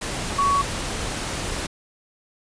sine tone in noise, 1121 Hz, C#6, 19 cents sharp, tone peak -17 dBFS, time 0.38-0.62 s, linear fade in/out 10 ms, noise pink, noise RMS -28 dBFS, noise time 0.01-1.67 s, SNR +8 dB, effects resampled to 22050 Hz

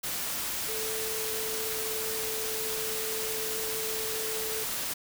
sine tone in noise, 440 Hz, A4, in tune, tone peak -36 dBFS, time 0.68-4.64 s, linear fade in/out 10 ms, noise white, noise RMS -33 dBFS, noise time 0.03-4.94 s, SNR -6 dB, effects none

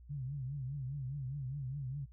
sine tone with vibrato, 135.6 Hz, C#3, 38 cents flat, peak -37 dBFS, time 0.09-2.06 s, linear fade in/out 20 ms, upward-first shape triangle, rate 4.9 Hz, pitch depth 160 cents each way, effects noise-tail reverb RT60 0.1 s tail -23 dB re dry + added 60 Hz sine -53 dBFS peak until 2.12 s

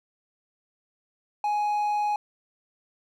triangle tone, 834 Hz, G#5, 7 cents sharp, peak -21 dBFS, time 1.44-2.16 s, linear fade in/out 2 ms, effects none

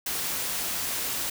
white noise, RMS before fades -30 dBFS, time 0.06-1.3 s, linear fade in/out 5 ms, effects none

